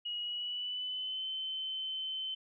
sine tone with pitch glide, 2900 to 3069 Hz, F#7 to G7, -35 to -37 cents, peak -35 dBFS, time 0.05-2.35 s, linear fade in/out 10 ms, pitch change +98 cents, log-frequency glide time 0.21-1.27 s, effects none

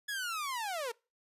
sawtooth linear sweep, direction down, 1709 to 437.6 Hz, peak -31 dBFS, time 0.08-0.92 s, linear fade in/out 10 ms, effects noise-tail reverb RT60 0.3 s tail -25 dB re dry + resampled to 32000 Hz

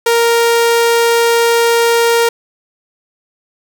sawtooth tone, 466.2 Hz, A#4, in tune, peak -5 dBFS, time 0.06-2.29 s, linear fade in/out 5 ms, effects none

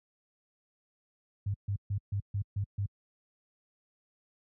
sine tone bursts, 100 Hz, G2, 35 cents sharp, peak -28 dBFS, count 7, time 1.46-2.86 s, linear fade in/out 5 ms, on 80 ms, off 140 ms, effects high-pass 60 Hz 12 dB/octave

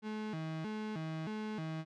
35% pulse tone with vibrato, 185 Hz, F#3, in tune, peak -36 dBFS, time 0.02-1.85 s, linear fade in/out 50 ms, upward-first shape square, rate 1.6 Hz, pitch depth 260 cents each way, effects low-pass 4000 Hz 12 dB/octave

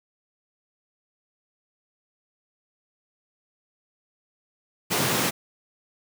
pink high-pass noise, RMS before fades -24 dBFS, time 4.9-5.31 s, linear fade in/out 20 ms, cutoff 130 Hz, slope 24 dB/octave, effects none

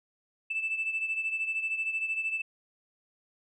sine beating tone pair, 2637 / 2650 Hz, E7 / E7, 0 / +9 cents, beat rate 13 Hz, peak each -29 / -35 dBFS, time 0.5-2.42 s, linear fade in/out 10 ms, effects tanh soft clip ceiling -23 dBFS

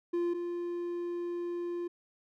triangle tone pair in turn, 346.5 / 348 Hz, F4 / F4, -14 / -6 cents, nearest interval unison, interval 8 cents, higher second, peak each -26 / -31 dBFS, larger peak first, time 0.13-0.34 / 0.34-1.88 s, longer second, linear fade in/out 10 ms, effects none

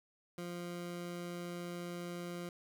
20% pulse tone, 174.61 Hz, F3, in tune, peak -36 dBFS, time 0.38-2.49 s, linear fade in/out 2 ms, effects none

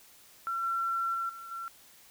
sine tone with level steps, 1356 Hz, E6, 49 cents sharp, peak -30 / -28 / -30 / -42 / -36 dBFS, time 0.47-1.68 s, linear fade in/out 0 ms, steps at 0.63 / 1.14 / 1.29 / 1.51 s, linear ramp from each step 5 ms, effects white hiss -57 dBFS RMS until 2.1 s

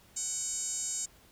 5% pulse tone with band-pass filter, 754 Hz, F#5, 32 cents sharp, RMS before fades -35 dBFS, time 0.16-1.06 s, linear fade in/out 10 ms, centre 7200 Hz, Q 7.9, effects pink hiss -60 dBFS RMS until 1.31 s

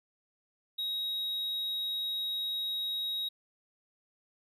triangle tone, 3798 Hz, A#7, 32 cents sharp, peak -30 dBFS, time 0.78-3.29 s, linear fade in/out 10 ms, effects none

